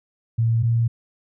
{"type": "tone pair in turn", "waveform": "sine", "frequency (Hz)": [114.6, 116.13], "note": ["A#2", "A#2"], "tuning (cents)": [-29, -6], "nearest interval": "unison", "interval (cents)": 23, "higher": "second", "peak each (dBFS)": [-16, -16], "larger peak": "neither", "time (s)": [[0.38, 0.63], [0.63, 0.88]], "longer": "neither", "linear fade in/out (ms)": 10, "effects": []}